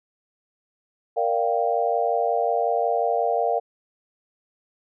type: chord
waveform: sine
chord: G minor seventh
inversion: first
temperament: equal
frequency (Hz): 466.2 / 587.3 / 698.5 / 784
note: Bb4 / D5 / F5 / G5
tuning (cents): 0 / 0 / 0 / 0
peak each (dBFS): -25 / -27 / -23 / -27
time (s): 1.16-3.6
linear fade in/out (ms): 20
effects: none